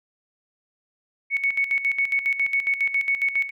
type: tone with tremolo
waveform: sine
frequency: 2217 Hz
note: C#7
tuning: in tune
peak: -18 dBFS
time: 1.3-3.51 s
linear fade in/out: 50 ms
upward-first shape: square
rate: 7.3 Hz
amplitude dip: 70%
effects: none